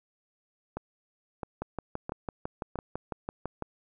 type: two click trains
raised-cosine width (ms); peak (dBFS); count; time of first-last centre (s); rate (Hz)
1; -20 / -19; 4 / 13; 0.77-2.757 / 1.62-3.623; 1.51 / 5.99
effects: none